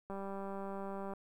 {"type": "click train", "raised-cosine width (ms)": 1, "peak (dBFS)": -30, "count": 204, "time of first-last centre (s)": [0.1, 1.136], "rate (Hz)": 196, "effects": ["11-bit"]}